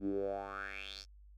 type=tone with band-pass filter sweep; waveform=10% pulse; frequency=98.2 Hz; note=G2; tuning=4 cents sharp; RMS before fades=-40 dBFS; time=0-1.06 s; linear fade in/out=50 ms; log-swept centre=240 to 5500 Hz; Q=5.7; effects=added 50 Hz sine -55 dBFS peak until 1.37 s